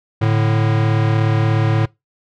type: tone pair together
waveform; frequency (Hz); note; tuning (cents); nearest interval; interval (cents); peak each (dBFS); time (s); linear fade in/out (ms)
square; 109.8 / 146.57; A2 / D3; -3 / -3; perfect fourth; 500; -15 / -20; 0.21-1.86; 10
effects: noise-tail reverb RT60 0.2 s tail -23 dB re dry + low-pass 3000 Hz 12 dB/octave